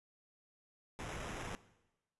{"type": "noise with sample-and-hold", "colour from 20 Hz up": "pink", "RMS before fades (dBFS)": -44, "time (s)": [0.99, 1.55], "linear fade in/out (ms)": 0, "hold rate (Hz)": 4410, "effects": ["noise-tail reverb RT60 1.0 s tail -18 dB re dry", "resampled to 24000 Hz"]}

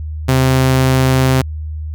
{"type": "tone", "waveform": "sawtooth", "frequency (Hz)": 130.81, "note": "C3", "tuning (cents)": 0, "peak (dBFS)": -6, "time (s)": [0.28, 1.42], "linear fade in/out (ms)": 10, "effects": ["added 77 Hz sine -21 dBFS peak until 1.94 s"]}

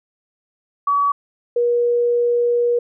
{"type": "tone pair in turn", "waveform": "sine", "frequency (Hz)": [1137, 479], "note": ["C#6", "A#4"], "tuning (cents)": [44, 47], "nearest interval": "octave + minor third", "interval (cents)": 1497, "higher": "first", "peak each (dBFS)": -14, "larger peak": "neither", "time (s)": [[0.87, 1.12], [1.56, 2.79]], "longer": "second", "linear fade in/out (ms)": 5, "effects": []}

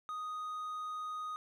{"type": "tone", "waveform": "triangle", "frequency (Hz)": 1244.5, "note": "D#6", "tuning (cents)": 0, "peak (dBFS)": -36, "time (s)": [0.09, 1.36], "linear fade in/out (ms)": 0, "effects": []}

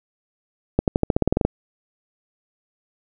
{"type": "accelerating click train", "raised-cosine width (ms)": 2, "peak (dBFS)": -3, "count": 12, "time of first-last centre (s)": [0.79, 1.45], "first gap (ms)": 88, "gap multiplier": 0.92, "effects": []}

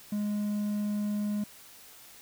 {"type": "tone", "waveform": "triangle", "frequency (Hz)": 207.7, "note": "G#3", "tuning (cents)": 0, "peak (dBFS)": -26, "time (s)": [0.12, 1.44], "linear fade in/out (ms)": 5, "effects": ["white hiss -52 dBFS RMS until 2.21 s"]}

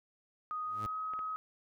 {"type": "tone with pitch glide", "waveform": "sine", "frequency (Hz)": [1244.5, 1269.2], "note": ["D#6", "D#6"], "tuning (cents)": [0, 34], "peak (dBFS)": -35, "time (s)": [0.51, 1.36], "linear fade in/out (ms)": 0, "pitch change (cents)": 34, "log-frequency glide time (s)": [0.66, 0.96]}
{"type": "tone with exponential growth", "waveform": "sawtooth", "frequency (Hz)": 106.5, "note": "G#2", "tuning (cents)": 44, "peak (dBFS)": -34, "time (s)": [0.63, 0.86], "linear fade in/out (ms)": 0, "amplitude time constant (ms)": 50}
{"type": "clicks", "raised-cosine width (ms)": 0.5, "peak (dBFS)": -34, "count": 2, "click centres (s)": [1.136, 1.191]}
{"effects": []}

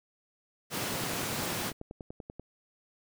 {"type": "high-pass noise", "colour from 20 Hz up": "pink", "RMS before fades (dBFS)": -34, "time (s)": [0.7, 1.73], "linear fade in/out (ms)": 50, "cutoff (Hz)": 110, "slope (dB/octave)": 24}
{"type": "click train", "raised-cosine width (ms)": 2, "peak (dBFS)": -28, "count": 16, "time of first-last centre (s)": [0.94, 2.396], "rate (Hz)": 10.3}
{"effects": []}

